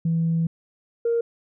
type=tone pair in turn; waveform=sine; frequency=164.81 / 466.2 Hz; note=E3 / A#4; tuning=0 / 0 cents; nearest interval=octave + tritone; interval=1800 cents; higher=second; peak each=-18 dBFS; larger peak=neither; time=0.05-0.47 / 1.05-1.21 s; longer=first; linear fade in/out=5 ms; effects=tanh soft clip ceiling -15 dBFS